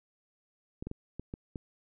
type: clicks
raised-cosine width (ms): 3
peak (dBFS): -25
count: 6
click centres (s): 0.825 / 0.87 / 0.914 / 1.196 / 1.339 / 1.558
effects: none